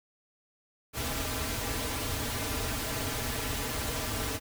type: noise with comb filter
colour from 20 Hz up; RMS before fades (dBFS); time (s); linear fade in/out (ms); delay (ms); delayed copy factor
pink; -33; 0.93-4.4; 50; 5.5; -0.9
effects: none